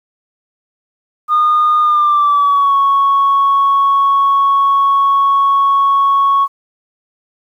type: tone with pitch glide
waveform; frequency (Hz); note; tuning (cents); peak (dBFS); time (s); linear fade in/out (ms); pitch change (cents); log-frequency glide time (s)
sine; 1222 to 1107.7; D#6 to C#6; -32 to -2; -7; 1.28-6.48; 50; -170; 1.81-2.75
effects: tanh soft clip ceiling -5 dBFS + 8-bit